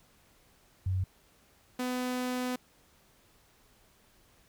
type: tone pair in turn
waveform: sine / sawtooth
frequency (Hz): 93.4 / 250.9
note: F#2 / B3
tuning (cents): +17 / +28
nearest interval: octave + perfect fourth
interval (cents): 1711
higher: second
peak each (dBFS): -27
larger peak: neither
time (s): 0.86-1.04 / 1.79-2.56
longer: second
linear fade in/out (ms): 5
effects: pink hiss -64 dBFS RMS until 4.48 s